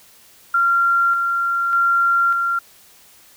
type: tone with tremolo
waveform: sine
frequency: 1380 Hz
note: F6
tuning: 21 cents flat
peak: -13 dBFS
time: 0.54-2.59 s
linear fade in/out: 5 ms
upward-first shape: square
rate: 0.84 Hz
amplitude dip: 35%
effects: white hiss -49 dBFS RMS until 3.36 s

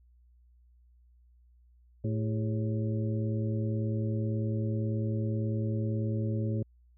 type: harmonic tone with a mistuned harmonic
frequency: 110 Hz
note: A2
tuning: in tune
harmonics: 1 / 2 / 3 / 4 / 5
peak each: -29 / -35 / -39 / -41 / -43 dBFS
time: 2.04-6.63 s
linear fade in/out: 5 ms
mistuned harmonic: 4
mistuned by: -130 cents
effects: added 60 Hz sine -58 dBFS peak until 6.97 s

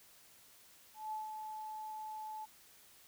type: tone with ADSR envelope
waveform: sine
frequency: 865 Hz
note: A5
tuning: 30 cents flat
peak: -37 dBFS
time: 0.94-2.46 s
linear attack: 180 ms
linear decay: 150 ms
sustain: -5 dB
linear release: 21 ms
effects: white hiss -62 dBFS RMS until 3.07 s

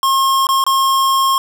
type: tone with dropouts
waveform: square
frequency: 1075 Hz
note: C6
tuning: 47 cents sharp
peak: -12 dBFS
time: 0.03-1.38 s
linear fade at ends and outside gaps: 1 ms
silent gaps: 0.469-0.489 / 0.64-0.665 s
effects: none

